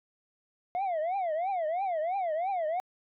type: tone with vibrato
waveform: sine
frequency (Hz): 698.5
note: F5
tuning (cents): 0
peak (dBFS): -25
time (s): 0.75-2.8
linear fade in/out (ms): 0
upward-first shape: triangle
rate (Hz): 3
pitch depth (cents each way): 260
effects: tanh soft clip ceiling -27 dBFS